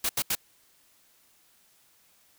white noise bursts, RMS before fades -27 dBFS, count 3, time 0.04-0.352 s, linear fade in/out 5 ms, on 52 ms, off 78 ms, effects white hiss -63 dBFS RMS until 2.38 s

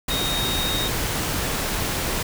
sine tone in noise, 3729 Hz, A#7, in tune, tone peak -25 dBFS, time 0.1-0.88 s, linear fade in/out 5 ms, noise pink, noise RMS -25 dBFS, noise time 0.08-2.23 s, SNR -3 dB, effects none

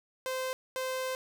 sawtooth tone pair in turn, 518 / 518 Hz, C5 / C5, -17 / -17 cents, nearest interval unison, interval 0 cents, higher neither, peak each -28 dBFS, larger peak neither, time 0.26-0.53 / 0.76-1.15 s, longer second, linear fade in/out 0 ms, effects none

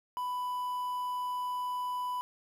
triangle tone with quantisation, 993 Hz, B5, 9 cents sharp, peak -30 dBFS, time 0.17-2.21 s, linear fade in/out 0 ms, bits 9, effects none

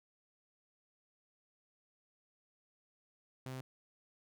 sawtooth tone, 129.9 Hz, C3, 12 cents flat, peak -38 dBFS, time 3.46-3.61 s, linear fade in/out 2 ms, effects none

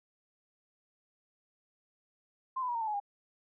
sine tone with pitch steps, 1046.5 / 1002.7 / 960.8 / 920.6 / 882 / 845.1 / 809.8 Hz, C6 / B5 / B5 / A#5 / A5 / G#5 / G#5, 0 / +26 / -48 / -22 / +4 / +30 / -44 cents, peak -31 dBFS, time 2.56-3.001 s, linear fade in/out 10 ms, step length 63 ms, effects none

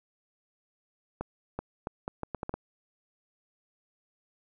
accelerating click train, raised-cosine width 1 ms, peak -19 dBFS, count 9, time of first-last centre 1.21-2.54 s, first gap 380 ms, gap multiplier 0.74, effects none

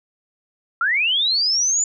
sine linear sweep, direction up, 1318.5 to 7070 Hz, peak -16 dBFS, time 0.81-1.84 s, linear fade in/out 2 ms, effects none

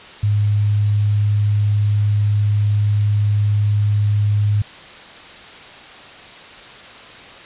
sine tone, 103.83 Hz, G#2, in tune, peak -13 dBFS, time 0.23-4.62 s, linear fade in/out 5 ms, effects white hiss -38 dBFS RMS until 7.45 s + resampled to 8000 Hz

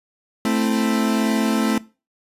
40% pulse chord, A minor, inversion none, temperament equal, 220 / 261.6 / 329.6 Hz, A3 / C4 / E4, 0 / 0 / 0 cents, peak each -19 / -22 / -25 dBFS, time 0.45-1.78 s, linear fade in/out 2 ms, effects noise-tail reverb RT60 0.3 s tail -19 dB re dry + resampled to 32000 Hz

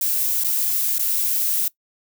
violet noise with dropouts, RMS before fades -21 dBFS, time 0.01-1.68 s, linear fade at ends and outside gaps 2 ms, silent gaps 0.437-0.445 / 0.983-0.993 s, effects noise-tail reverb RT60 0.1 s tail -21 dB re dry

